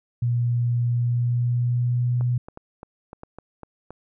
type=tone with pitch glide; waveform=sine; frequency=120 to 122.73 Hz; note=B2 to B2; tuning=-49 to -10 cents; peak=-19 dBFS; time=0.22-2.38 s; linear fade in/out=5 ms; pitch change=+39 cents; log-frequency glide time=0.86-2.21 s
type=clicks; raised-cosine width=1 ms; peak=-24 dBFS; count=9; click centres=2.21 / 2.485 / 2.574 / 2.831 / 3.131 / 3.234 / 3.386 / 3.633 / 3.906 s
effects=none